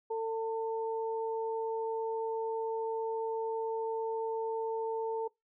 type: tone pair together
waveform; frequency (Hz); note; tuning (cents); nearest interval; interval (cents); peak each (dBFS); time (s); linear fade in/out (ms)
sine; 448.5 / 897; A4 / A5; +33 / +33; octave; 1200; -32 / -37; 0.1-5.28; 10
effects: noise-tail reverb RT60 0.2 s tail -23 dB re dry